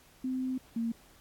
sine tone pair in turn, 258.2 / 230 Hz, C4 / A#3, -23 / -23 cents, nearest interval major second, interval 200 cents, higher first, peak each -30 / -29 dBFS, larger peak second, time 0.24-0.58 / 0.76-0.92 s, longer first, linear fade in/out 5 ms, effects pink hiss -60 dBFS RMS until 1.2 s + AAC 64 kbps

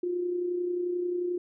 sine tone with amplitude modulation, 354.6 Hz, F4, 26 cents sharp, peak -25 dBFS, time 0.03-1.38 s, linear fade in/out 5 ms, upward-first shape sine, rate 31.3 Hz, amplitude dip 45%, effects none

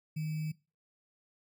sine tone with sample-and-hold, 155.56 Hz, D#3, in tune, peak -32 dBFS, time 0.16-0.52 s, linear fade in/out 10 ms, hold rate 2450 Hz, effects noise-tail reverb RT60 0.3 s tail -21 dB re dry

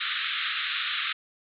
white band-pass noise, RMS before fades -30 dBFS, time 0-1.13 s, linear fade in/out 10 ms, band 1200 to 3900 Hz, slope 96 dB/octave, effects none

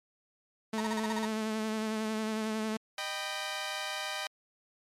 sawtooth tone with vibrato, 218 Hz, A3, 16 cents flat, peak -27 dBFS, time 0.73-2.77 s, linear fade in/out 5 ms, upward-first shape sine, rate 11 Hz, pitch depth 25 cents each way
35% pulse tone bursts, 932.3 Hz, A#5, in tune, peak -31 dBFS, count 8, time 0.78-1.252 s, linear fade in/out 0 ms, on 24 ms, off 40 ms
10% pulse chord, Eb augmented, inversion none, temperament equal with one note detuned, 614 / 784 / 987.8 Hz, Eb5 / G5 / B5, -23 / 0 / 0 cents, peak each -30 / -29 / -32 dBFS, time 2.98-4.27 s, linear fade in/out 2 ms
effects low-pass 10000 Hz 12 dB/octave + MP3 96 kbps

